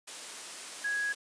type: tone in noise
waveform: sine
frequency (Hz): 1661.2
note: G#6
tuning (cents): 0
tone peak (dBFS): -29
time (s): 0.84-1.13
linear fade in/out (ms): 10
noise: white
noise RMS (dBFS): -42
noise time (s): 0.07-1.15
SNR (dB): +10
effects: high-pass 300 Hz 12 dB/octave + resampled to 22050 Hz